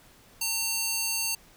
square tone with high-pass filter, 910 Hz, A#5, 42 cents flat, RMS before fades -29 dBFS, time 0.41-1.35 s, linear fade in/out 5 ms, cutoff 4300 Hz, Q 0.7, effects pink hiss -56 dBFS RMS until 1.56 s

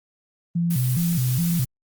sine tone with vibrato, 146.83 Hz, D3, in tune, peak -19 dBFS, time 0.55-1.65 s, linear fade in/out 10 ms, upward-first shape square, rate 2.4 Hz, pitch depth 260 cents each way
blue noise, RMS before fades -31 dBFS, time 0.7-1.65 s, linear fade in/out 10 ms
effects Opus 32 kbps

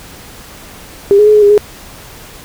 sine tone with pitch steps, 400.7 / 419.1 / 424.8 / 421.4 / 407.4 / 416.6 Hz, G4 / G#4 / G#4 / G#4 / G#4 / G#4, +38 / +16 / +39 / +25 / -33 / +5 cents, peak -3 dBFS, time 1.11-1.578 s, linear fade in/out 0 ms, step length 78 ms, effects pink hiss -34 dBFS RMS until 2.44 s

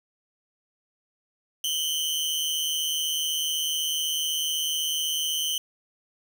sawtooth tone pair together, 2960 / 3116 Hz, F#7 / G7, 0 / -11 cents, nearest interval minor second, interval 89 cents, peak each -26 / -24 dBFS, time 1.64-5.58 s, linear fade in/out 2 ms, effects none

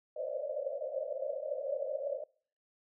white band-pass noise, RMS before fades -37 dBFS, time 0.16-2.24 s, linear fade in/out 5 ms, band 530 to 600 Hz, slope 96 dB/octave, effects noise-tail reverb RT60 0.5 s tail -25 dB re dry

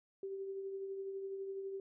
sine tone with tremolo, 389.2 Hz, G4, 12 cents flat, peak -38 dBFS, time 0.23-1.8 s, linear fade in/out 2 ms, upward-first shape triangle, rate 12 Hz, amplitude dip 40%, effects none

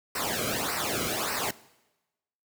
pink noise with flanger, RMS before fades -30 dBFS, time 0.15-1.51 s, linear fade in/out 5 ms, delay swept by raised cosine 0.29 to 1.13 ms, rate 1.7 Hz, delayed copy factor -0.85, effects noise-tail reverb RT60 1.0 s tail -20 dB re dry + high-pass 60 Hz 12 dB/octave

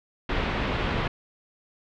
pink low-pass noise, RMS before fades -27 dBFS, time 0.29-1.08 s, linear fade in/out 5 ms, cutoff 3300 Hz, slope 24 dB/octave, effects none

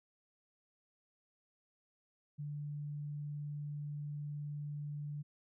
sine tone, 146.83 Hz, D3, in tune, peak -39 dBFS, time 2.38-5.23 s, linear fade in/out 20 ms, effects none

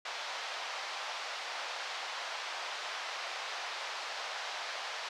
pink band-pass noise, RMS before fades -40 dBFS, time 0.05-5.09 s, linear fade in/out 5 ms, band 660 to 5300 Hz, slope 24 dB/octave, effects none

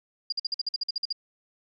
sine tone bursts, 4831 Hz, D8, 48 cents sharp, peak -25 dBFS, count 12, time 0.3-1.127 s, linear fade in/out 5 ms, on 24 ms, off 49 ms, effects none

